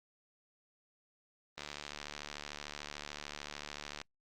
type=click train; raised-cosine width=0.2 ms; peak=-24 dBFS; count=180; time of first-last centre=1.58-4.015 s; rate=73.5 Hz; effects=noise-tail reverb RT60 0.1 s tail -26 dB re dry + Opus 32 kbps

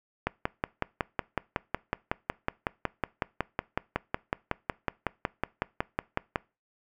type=click train; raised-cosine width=0.5 ms; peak=-11 dBFS; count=34; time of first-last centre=0.27-6.359 s; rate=5.42 Hz; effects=noise-tail reverb RT60 0.3 s tail -23 dB re dry

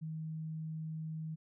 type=tone; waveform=sine; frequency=158.3 Hz; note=D#3; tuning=30 cents sharp; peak=-38 dBFS; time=0.01-1.36 s; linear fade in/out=20 ms; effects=none

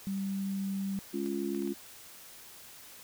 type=tone; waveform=sine; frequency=195.2 Hz; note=G3; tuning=7 cents flat; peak=-31 dBFS; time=0.07-0.99 s; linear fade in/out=0 ms
type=chord; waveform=sine; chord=Db major; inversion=second; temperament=just; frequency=207.9 / 277.2 / 346.5 Hz; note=Ab3 / Db4 / F4; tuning=+2 / 0 / -14 cents; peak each=-36 / -36 / -34 dBFS; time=1.13-1.74 s; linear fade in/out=20 ms
type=clicks; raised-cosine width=0.3 ms; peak=-34 dBFS; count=4; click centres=1.261 / 1.548 / 1.623 / 1.675 s
effects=white hiss -51 dBFS RMS until 3.03 s

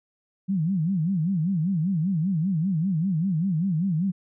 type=tone with vibrato; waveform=sine; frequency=174.61 Hz; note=F3; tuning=in tune; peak=-21 dBFS; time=0.48-4.12 s; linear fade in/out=20 ms; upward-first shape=sine; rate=5.1 Hz; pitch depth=230 cents each way; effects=none

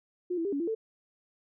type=tone with pitch steps; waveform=sine; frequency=357.5 / 331.1 / 400 / 282 / 338.3 / 444.5 Hz; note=F4 / E4 / G4 / C#4 / E4 / A4; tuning=+41 / +8 / +35 / +30 / +45 / +18 cents; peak=-28 dBFS; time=0.3-0.75 s; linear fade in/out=10 ms; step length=75 ms; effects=none

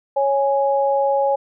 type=tone pair together; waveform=sine; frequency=553 / 830.2 Hz; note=C#5 / G#5; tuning=-4 / -1 cents; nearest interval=perfect fifth; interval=703 cents; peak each=-17 / -19 dBFS; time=0.16-1.36 s; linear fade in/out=10 ms; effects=none

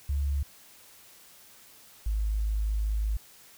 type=tone pair in turn; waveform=sine; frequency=70.4 / 52.74 Hz; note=C#2 / G#1; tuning=+27 / +27 cents; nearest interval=perfect fourth; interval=500 cents; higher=first; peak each=-25 dBFS; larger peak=neither; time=0.09-0.43 / 2.06-3.17 s; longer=second; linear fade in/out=5 ms; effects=white hiss -54 dBFS RMS until 3.57 s

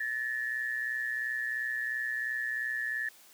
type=tone pair together; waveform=sine; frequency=1736 / 1858.9 Hz; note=A6 / A#6; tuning=-24 / -5 cents; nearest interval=minor second; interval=119 cents; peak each=-32 / -36 dBFS; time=0-3.09 s; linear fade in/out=5 ms; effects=white hiss -57 dBFS RMS until 3.33 s + high-pass 200 Hz 12 dB/octave

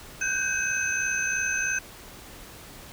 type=tone cluster; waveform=sine; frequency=1520 / 1583 / 2554 / 6170 Hz; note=F#6 / G6 / D#7 / G8; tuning=+46 / +17 / +45 / -28 cents; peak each=-30 dBFS; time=0.21-1.79 s; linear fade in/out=5 ms; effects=pink hiss -45 dBFS RMS until 2.92 s

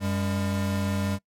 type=tone pair together; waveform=square; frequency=94.39 / 200 Hz; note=F#2 / G3; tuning=+35 / +35 cents; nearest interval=octave + minor second; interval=1300 cents; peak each=-28 dBFS; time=0-1.19 s; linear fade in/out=50 ms; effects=noise-tail reverb RT60 0.1 s tail -22 dB re dry + MP3 64 kbps

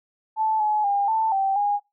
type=tone with pitch steps; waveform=sine; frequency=875 / 849 / 805 / 886 / 778 / 819 Hz; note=A5 / G#5 / G5 / A5 / G5 / G#5; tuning=-10 / +38 / +46 / +12 / -13 / -24 cents; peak=-19 dBFS; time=0.36-1.8 s; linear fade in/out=50 ms; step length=240 ms; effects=noise-tail reverb RT60 0.2 s tail -24 dB re dry

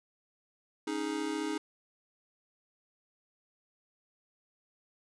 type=chord; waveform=square; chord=C# suspended second; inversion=none; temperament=just; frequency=277.2 / 311.8 / 415.8 Hz; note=C#4 / D#4 / G#4; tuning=0 / +4 / +2 cents; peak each=-40 / -35 / -39 dBFS; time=0.87-1.58 s; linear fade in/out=5 ms; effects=resampled to 22050 Hz

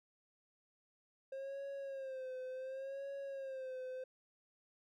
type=tone with vibrato; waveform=triangle; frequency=533 Hz; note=C5; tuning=32 cents sharp; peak=-40 dBFS; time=1.32-4.04 s; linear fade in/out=5 ms; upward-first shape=sine; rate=0.69 Hz; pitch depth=69 cents each way; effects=none

